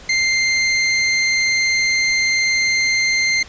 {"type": "tone", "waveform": "sawtooth", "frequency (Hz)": 2093, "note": "C7", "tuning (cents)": 0, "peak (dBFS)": -11, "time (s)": [0.09, 3.43], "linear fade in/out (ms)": 5, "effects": ["pink hiss -40 dBFS RMS until 3.48 s", "resampled to 16000 Hz"]}